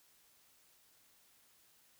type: silence
effects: white hiss -68 dBFS RMS until 1.99 s